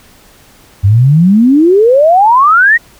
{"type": "exponential sweep", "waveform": "sine", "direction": "up", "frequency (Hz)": [93.5, 1930], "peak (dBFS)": -3, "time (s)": [0.83, 2.78], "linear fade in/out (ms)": 20, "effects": ["pink hiss -42 dBFS RMS until 2.99 s"]}